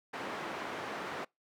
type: band-pass noise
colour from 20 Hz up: white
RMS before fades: -40 dBFS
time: 0.13-1.25 s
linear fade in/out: 10 ms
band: 200 to 1400 Hz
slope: 12 dB/octave
effects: noise-tail reverb RT60 0.2 s tail -26 dB re dry